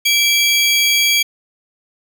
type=tone pair together; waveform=30% pulse; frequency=2326 / 3289 Hz; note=D7 / G#7; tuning=-17 / -18 cents; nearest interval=tritone; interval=599 cents; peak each=-12 dBFS; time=0.05-1.23 s; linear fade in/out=10 ms; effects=none